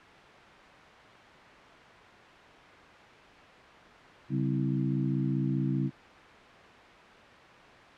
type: harmonic tone with a mistuned harmonic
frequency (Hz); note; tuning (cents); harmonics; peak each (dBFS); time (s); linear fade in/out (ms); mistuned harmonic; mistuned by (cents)
64.9; C2; -13; 2 / 3 / 4 / 5; -29 / -33 / -33 / -35; 4.29-5.91; 50; 2; +120
effects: white hiss -50 dBFS RMS until 7.97 s + low-pass 2000 Hz 12 dB/octave